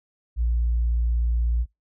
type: tone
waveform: sine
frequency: 58.27 Hz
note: A#1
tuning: in tune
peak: -18 dBFS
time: 0.36-1.66 s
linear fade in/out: 50 ms
effects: noise-tail reverb RT60 0.2 s tail -25 dB re dry + tanh soft clip ceiling -16 dBFS